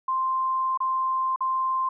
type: tone with dropouts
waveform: sine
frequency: 1046.5 Hz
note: C6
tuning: in tune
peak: -22 dBFS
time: 0.08-1.89 s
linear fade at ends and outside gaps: 5 ms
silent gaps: 0.775-0.803 / 1.361-1.406 s
effects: none